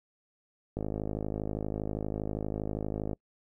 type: click train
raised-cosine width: 2 ms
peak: -20 dBFS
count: 125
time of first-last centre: 0.77-3.132 s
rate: 52.5 Hz
effects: noise-tail reverb RT60 0.1 s tail -26 dB re dry